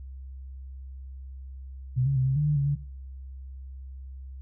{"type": "tone with pitch steps", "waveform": "sine", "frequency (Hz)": [127.5, 137.7, 130.2, 133.4, 148.2, 149.2, 140.5, 143.3], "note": ["C3", "C#3", "C3", "C3", "D3", "D3", "C#3", "D3"], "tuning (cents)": [-44, -11, -8, 34, 16, 28, 24, -42], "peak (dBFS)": -21, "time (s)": [1.96, 2.76], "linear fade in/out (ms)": 20, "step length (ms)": 100, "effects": ["noise-tail reverb RT60 0.5 s tail -18 dB re dry", "added 66 Hz sine -38 dBFS peak until 4.41 s"]}